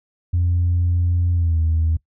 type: tone with pitch glide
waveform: sine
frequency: 87.31 to 80.53 Hz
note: F2 to E2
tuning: 0 to -40 cents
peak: -14 dBFS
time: 0.33-1.97 s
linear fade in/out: 10 ms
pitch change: -140 cents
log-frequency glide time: 1.33-1.59 s
effects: noise-tail reverb RT60 0.1 s tail -21 dB re dry + tanh soft clip ceiling -12 dBFS